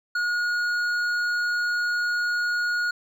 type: tone with hard clipping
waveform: sine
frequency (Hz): 1442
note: F#6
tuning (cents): -45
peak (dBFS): -24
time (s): 0.15-2.91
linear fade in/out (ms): 5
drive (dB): 7
effects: none